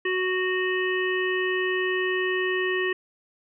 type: harmonic tone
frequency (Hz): 370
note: F#4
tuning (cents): 0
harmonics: 1 / 3 / 5 / 7 / 8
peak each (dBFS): -25 / -35 / -27 / -35 / -36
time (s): 0.05-2.93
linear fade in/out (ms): 5
effects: none